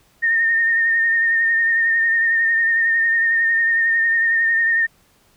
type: tone with vibrato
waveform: sine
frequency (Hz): 1830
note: A#6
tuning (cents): -32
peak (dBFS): -14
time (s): 0.22-4.87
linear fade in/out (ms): 20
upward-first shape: sine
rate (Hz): 11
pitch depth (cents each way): 31
effects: pink hiss -57 dBFS RMS until 5.36 s